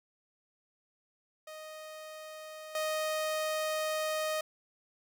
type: tone with level steps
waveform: sawtooth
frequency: 622.3 Hz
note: D#5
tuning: in tune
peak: -40 / -27 dBFS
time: 1.47-4.41 s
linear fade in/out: 5 ms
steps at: 2.75 s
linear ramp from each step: 2 ms
effects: none